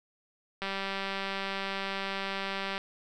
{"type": "click train", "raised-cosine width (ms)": 0.3, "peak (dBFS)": -18, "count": 422, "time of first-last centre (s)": [0.62, 2.779], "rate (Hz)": 195, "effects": []}